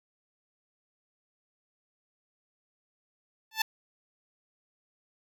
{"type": "tone with exponential growth", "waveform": "10% pulse", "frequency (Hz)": 880, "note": "A5", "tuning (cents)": 0, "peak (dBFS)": -13, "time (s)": [3.51, 3.62], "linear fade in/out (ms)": 5, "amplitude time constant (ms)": 22, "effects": []}